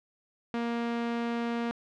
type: tone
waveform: sawtooth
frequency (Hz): 234.7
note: A#3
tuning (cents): +12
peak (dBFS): -25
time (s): 0.54-1.71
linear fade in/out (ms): 0
effects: low-pass 3000 Hz 12 dB/octave